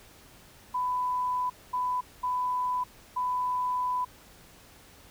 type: tone bursts at uneven times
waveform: sine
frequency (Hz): 998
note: B5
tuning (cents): +18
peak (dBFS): -26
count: 4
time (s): 0.74-1.5 / 1.73-2.01 / 2.23-2.84 / 3.16-4.05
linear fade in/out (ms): 10
effects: pink hiss -54 dBFS RMS until 5.1 s